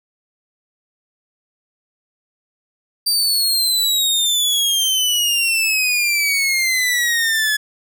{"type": "exponential sweep", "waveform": "sawtooth", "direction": "down", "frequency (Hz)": [4699, 1700], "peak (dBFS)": -12, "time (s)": [3.06, 7.57], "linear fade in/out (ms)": 10, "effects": []}